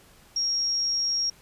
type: tone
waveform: sine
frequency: 5588 Hz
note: F8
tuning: in tune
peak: -23 dBFS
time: 0.36-1.3 s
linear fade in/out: 5 ms
effects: pink hiss -55 dBFS RMS until 1.41 s + resampled to 32000 Hz